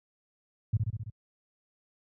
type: tone with echo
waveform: sine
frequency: 107.5 Hz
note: A2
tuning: 40 cents flat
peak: -21 dBFS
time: 0.73-0.77 s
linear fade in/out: 5 ms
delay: 66 ms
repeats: 5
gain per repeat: -3 dB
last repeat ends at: 1.1 s
effects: high-pass 60 Hz 12 dB/octave